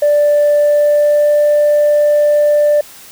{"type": "tone with pitch glide", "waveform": "sine", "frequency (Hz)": [587.3, 591], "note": ["D5", "D5"], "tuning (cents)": [0, 11], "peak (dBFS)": -6, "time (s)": [0.02, 2.81], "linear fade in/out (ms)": 5, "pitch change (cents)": 11, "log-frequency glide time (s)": [0.52, 1.41], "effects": ["tanh soft clip ceiling -5 dBFS", "white hiss -37 dBFS RMS until 3.11 s"]}